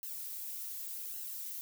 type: noise with flanger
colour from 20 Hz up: violet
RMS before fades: -42 dBFS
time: 0.03-1.61 s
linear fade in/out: 0 ms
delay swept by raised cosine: 0.84 to 5.04 ms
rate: 0.87 Hz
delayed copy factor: -0.8
effects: none